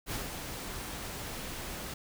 pink noise with ADSR envelope, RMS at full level -35 dBFS, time 0.06-1.94 s, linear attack 54 ms, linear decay 160 ms, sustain -5 dB, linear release 4 ms, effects none

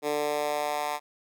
10% pulse tone with high-pass filter sweep, 148.1 Hz, D3, 15 cents sharp, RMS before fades -29 dBFS, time 0.02-1 s, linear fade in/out 50 ms, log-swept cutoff 390 to 900 Hz, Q 2, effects none

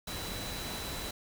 sine tone in noise, 3959 Hz, B7, 3 cents sharp, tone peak -44 dBFS, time 0.07-1.11 s, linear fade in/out 5 ms, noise pink, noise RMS -39 dBFS, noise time 0.07-1.11 s, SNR -8 dB, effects none

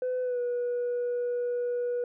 sine tone with pitch glide, 505 to 486.1 Hz, B4 to B4, +39 to -28 cents, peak -25 dBFS, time 0.02-2.04 s, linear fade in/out 2 ms, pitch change -67 cents, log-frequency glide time 0.22-0.4 s, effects tanh soft clip ceiling -25 dBFS

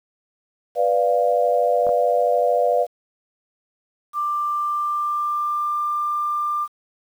sine chord, B diminished, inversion none, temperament equal, 493.9 / 587.3 / 698.5 Hz, B4 / D5 / F5, 0 / 0 / 0 cents, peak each -20 dBFS, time 0.75-2.87 s, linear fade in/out 50 ms
clicks, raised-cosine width 1 ms, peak -19 dBFS, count 2, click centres 1.868 / 1.891 s
sine tone with pitch glide, 1184 to 1191.5 Hz, D6 to D6, +14 to +25 cents, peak -20 dBFS, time 4.13-6.68 s, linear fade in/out 50 ms, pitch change +11 cents, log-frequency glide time 4.46-5.76 s
effects 8-bit

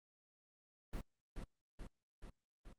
brown noise with echo, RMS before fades -42 dBFS, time 0.93-1.01 s, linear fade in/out 5 ms, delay 430 ms, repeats 4, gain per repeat -3 dB, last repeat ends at 2.73 s, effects Opus 24 kbps

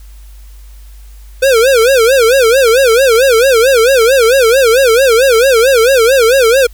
square tone with vibrato, 493.9 Hz, B4, in tune, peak -6 dBFS, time 1.42-6.67 s, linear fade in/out 10 ms, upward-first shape sine, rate 4.5 Hz, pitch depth 190 cents each way, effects added 50 Hz sine -31 dBFS peak until 6.73 s + white hiss -47 dBFS RMS until 6.73 s

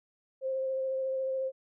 sine tone with vibrato, 528 Hz, C5, 16 cents sharp, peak -29 dBFS, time 0.41-1.52 s, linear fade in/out 50 ms, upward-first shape sine, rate 14 Hz, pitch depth 13 cents each way, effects none

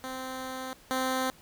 10% pulse tone pair in turn, 259.8 / 259.8 Hz, C4 / C4, -12 / -12 cents, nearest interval unison, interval 0 cents, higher neither, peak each -27 / -19 dBFS, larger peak second, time 0.04-0.73 / 0.91-1.3 s, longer first, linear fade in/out 0 ms, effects pink hiss -56 dBFS RMS until 1.41 s

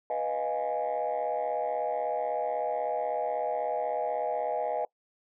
sine chord, F half-diminished seventh, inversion second, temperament equal, 493.9 / 622.3 / 698.5 / 830.6 Hz, Cb5 / Eb5 / F5 / Ab5, 0 / 0 / 0 / 0 cents, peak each -33 / -31 / -33 / -32 dBFS, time 0.1-4.85 s, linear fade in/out 2 ms, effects noise-tail reverb RT60 0.1 s tail -23 dB re dry + tanh soft clip ceiling -22 dBFS

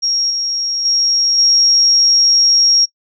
sine tone with level steps, 5588 Hz, F8, in tune, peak -13 / -16 / -11 / -8 dBFS, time 0.02-2.86 s, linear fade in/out 20 ms, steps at 0.3 / 0.85 / 1.38 s, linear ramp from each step 5 ms, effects noise-tail reverb RT60 0.1 s tail -23 dB re dry

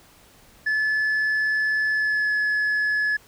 sine tone with pitch glide, 1728 to 1706.2 Hz, A6 to G#6, -32 to +46 cents, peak -17 dBFS, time 0.66-3.17 s, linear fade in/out 10 ms, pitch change -22 cents, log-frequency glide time 1.91-2.33 s, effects tanh soft clip ceiling -19 dBFS + pink hiss -53 dBFS RMS until 3.27 s

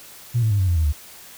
sine tone with pitch steps, 119.6 / 110.31 / 101.74 / 93.84 / 86.55 / 79.82 / 73.62 Hz, A#2 / A2 / G#2 / F#2 / F2 / D#2 / D2, +45 / +5 / -35 / +25 / -15 / +45 / +5 cents, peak -15 dBFS, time 0.34-0.928 s, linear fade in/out 20 ms, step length 84 ms, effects tanh soft clip ceiling -11 dBFS + white hiss -43 dBFS RMS until 1.37 s

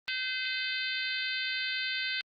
harmonic tone, 514 Hz, C5, 31 cents flat, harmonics 3 / 4 / 5 / 6 / 7 / 8 / 9, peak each -36 / -37 / -38 / -39 / -39 / -40 / -41 dBFS, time 0.08-2.21 s, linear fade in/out 0 ms, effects Opus 24 kbps

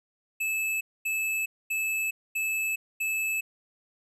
square tone bursts, 2611 Hz, E7, 17 cents flat, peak -27 dBFS, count 5, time 0.4-3.41 s, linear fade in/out 10 ms, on 410 ms, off 240 ms, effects resampled to 32000 Hz

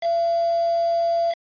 sine tone with quantisation, 677 Hz, E5, 46 cents sharp, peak -18 dBFS, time 0.01-1.35 s, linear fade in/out 50 ms, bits 5, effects resampled to 11025 Hz

